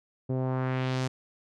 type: tone with low-pass filter sweep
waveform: sawtooth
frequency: 129.5 Hz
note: C3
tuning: 17 cents flat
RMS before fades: -29 dBFS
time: 0.29-1.08 s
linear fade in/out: 10 ms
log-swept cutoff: 440 to 7400 Hz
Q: 1.3
effects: none